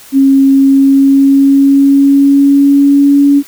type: tone with pitch glide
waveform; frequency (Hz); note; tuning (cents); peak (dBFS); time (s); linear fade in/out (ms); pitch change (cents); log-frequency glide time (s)
sine; 271.8 to 283; C#4 to C#4; -34 to +36; -3; 0.12-3.43; 50; +70; 0.51-3.29
effects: white hiss -36 dBFS RMS until 3.47 s